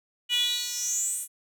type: tone with high-pass filter sweep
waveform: 10% pulse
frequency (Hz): 486.6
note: B4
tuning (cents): -26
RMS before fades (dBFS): -28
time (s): 0.29-1.28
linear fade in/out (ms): 50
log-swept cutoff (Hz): 2900 to 10000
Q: 8.3
effects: none